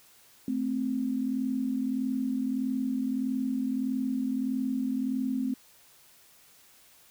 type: tone pair together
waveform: sine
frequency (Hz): 220 / 261.6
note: A3 / C4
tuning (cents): 0 / 0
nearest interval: minor third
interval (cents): 300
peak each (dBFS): -32 / -28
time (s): 0.48-5.54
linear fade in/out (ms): 2
effects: white hiss -58 dBFS RMS until 7.1 s